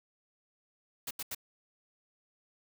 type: noise bursts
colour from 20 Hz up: white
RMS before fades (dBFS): -38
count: 3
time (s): 1.07-1.348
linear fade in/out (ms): 5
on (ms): 38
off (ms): 82
effects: none